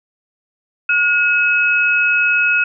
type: tone pair together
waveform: sine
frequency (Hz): 1438 / 2562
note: F#6 / E7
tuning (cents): -50 / -50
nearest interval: minor seventh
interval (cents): 1000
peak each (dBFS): -15 / -14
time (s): 0.89-2.64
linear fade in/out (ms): 5
effects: none